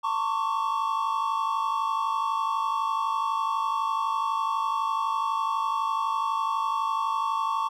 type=tone cluster; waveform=triangle; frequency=899 / 1090 / 1142 Hz; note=A5 / C#6 / D6; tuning=+37 / -29 / -49 cents; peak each=-27 dBFS; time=0.03-7.69 s; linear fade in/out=20 ms; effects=none